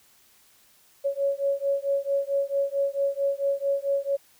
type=beating tone pair; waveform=sine; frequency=554.4 / 558.9 Hz; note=C#5 / C#5; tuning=0 / +14 cents; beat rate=4.5 Hz; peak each=-26 dBFS; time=1.04-4.17 s; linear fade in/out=20 ms; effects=white hiss -59 dBFS RMS until 4.39 s